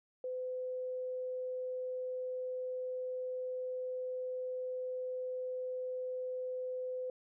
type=tone; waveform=sine; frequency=508 Hz; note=B4; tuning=49 cents sharp; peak=-36 dBFS; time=0.24-7.1 s; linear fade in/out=2 ms; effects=none